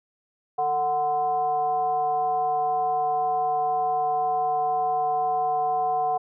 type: tone with frequency modulation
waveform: sine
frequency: 740 Hz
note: F#5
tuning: in tune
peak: -21 dBFS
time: 0.58-6.18 s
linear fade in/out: 10 ms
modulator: 291 Hz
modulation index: 0.57
effects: none